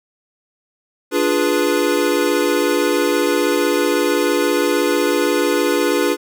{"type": "chord", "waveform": "square", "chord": "D diminished seventh", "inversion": "none", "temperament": "equal with one note detuned", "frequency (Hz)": [293.7, 349.2, 415.3, 491.6], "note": ["D4", "F4", "Ab4", "Cb5"], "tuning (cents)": [0, 0, 0, -8], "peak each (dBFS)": -21, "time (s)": [1.11, 6.17], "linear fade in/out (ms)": 50, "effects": []}